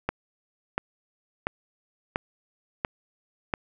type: click train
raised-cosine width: 0.5 ms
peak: -10 dBFS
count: 6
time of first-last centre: 0.09-3.538 s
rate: 1.45 Hz
effects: none